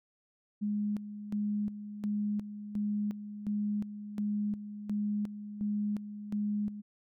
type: tone with tremolo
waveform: sine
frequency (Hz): 207.7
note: G#3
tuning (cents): 0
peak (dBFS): -29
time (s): 0.61-6.82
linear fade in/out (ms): 20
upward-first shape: square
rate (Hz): 1.4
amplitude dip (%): 70
effects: none